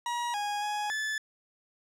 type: tone with pitch steps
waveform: 40% pulse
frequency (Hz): 956 / 825 / 835 / 1737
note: A#5 / G#5 / G#5 / A6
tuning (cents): +43 / -12 / +9 / -23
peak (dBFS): -29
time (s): 0.06-1.18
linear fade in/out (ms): 2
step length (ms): 280
effects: low-pass 9000 Hz 12 dB/octave